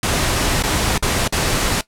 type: noise with dropouts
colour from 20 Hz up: pink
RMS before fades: -18 dBFS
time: 0.03-1.81 s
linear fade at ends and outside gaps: 2 ms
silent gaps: 0.625-0.636 / 0.979-1.025 / 1.277-1.324 s
effects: noise-tail reverb RT60 0.1 s tail -17 dB re dry + low-pass 11000 Hz 12 dB/octave